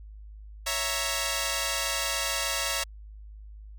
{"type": "chord", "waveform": "5% pulse", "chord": "A# diminished", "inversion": "first", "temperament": "equal", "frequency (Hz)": [554.4, 659.3, 932.3], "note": ["C#5", "E5", "A#5"], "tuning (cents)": [0, 0, 0], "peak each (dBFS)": -20, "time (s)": [0.66, 2.84], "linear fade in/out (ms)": 10, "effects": ["added 52 Hz sine -42 dBFS peak until 3.78 s"]}